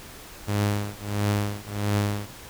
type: tone with tremolo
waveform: sawtooth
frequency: 102.9 Hz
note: G#2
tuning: 16 cents flat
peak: -16 dBFS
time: 0.47-2.27 s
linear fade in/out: 20 ms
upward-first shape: triangle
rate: 1.5 Hz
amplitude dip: 100%
effects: pink hiss -43 dBFS RMS until 2.49 s